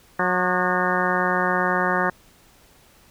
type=harmonic tone with a mistuned harmonic; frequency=182 Hz; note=F#3; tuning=28 cents flat; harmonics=1 / 2 / 3 / 4 / 5 / 6 / 7 / 8 / 9 / 10; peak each=-28 / -28 / -28 / -28 / -28 / -28 / -28 / -28 / -28 / -28 dBFS; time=0.19-2.1 s; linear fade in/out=5 ms; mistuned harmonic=7; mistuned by=-76 cents; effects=pink hiss -54 dBFS RMS until 3.1 s